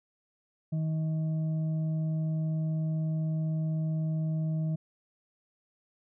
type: tone with frequency modulation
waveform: sine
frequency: 157.9 Hz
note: D#3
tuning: 26 cents sharp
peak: -27 dBFS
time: 0.72-4.76 s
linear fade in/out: 10 ms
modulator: 476 Hz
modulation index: 0.23
effects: none